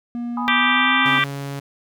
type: tone with pitch glide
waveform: triangle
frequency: 238.6 to 261.7 Hz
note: A#3 to C4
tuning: +41 to 0 cents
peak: -22 dBFS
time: 0.15-1.19 s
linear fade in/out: 0 ms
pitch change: +159 cents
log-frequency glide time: 0.37-1 s
type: chord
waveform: sine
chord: G# minor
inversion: none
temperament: equal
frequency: 830.6 / 987.8 / 1244.5 Hz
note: G#5 / B5 / D#6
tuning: 0 / 0 / 0 cents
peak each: -28 dBFS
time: 0.37-1.18 s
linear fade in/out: 2 ms
type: harmonic tone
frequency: 392 Hz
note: G4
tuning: in tune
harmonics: 3 / 4 / 5 / 6 / 7 / 8 / 9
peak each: -21 / -22 / -21 / -22 / -29 / -27 / -26 dBFS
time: 0.48-1.24 s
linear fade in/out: 0 ms
type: tone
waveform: sawtooth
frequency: 139.8 Hz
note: C#3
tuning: 15 cents sharp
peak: -23 dBFS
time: 1.05-1.6 s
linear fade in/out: 10 ms
effects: none